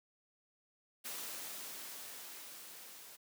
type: noise with level ramp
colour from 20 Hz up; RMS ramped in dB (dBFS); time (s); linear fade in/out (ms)
white; -43 to -54; 1.04-3.17; 20
effects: high-pass 200 Hz 12 dB/octave